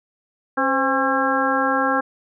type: harmonic tone with a mistuned harmonic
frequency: 270 Hz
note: C#4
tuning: 45 cents flat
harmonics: 1 / 2 / 3 / 4 / 5 / 6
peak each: -24 / -24 / -24 / -24 / -24 / -24 dBFS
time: 0.57-2.01 s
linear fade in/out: 10 ms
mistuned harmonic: 2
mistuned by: -65 cents
effects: none